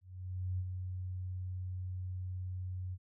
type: tone with ADSR envelope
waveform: sine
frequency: 91.9 Hz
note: F#2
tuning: 11 cents flat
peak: -32 dBFS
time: 0.01-2.98 s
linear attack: 580 ms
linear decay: 47 ms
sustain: -5 dB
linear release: 48 ms
effects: none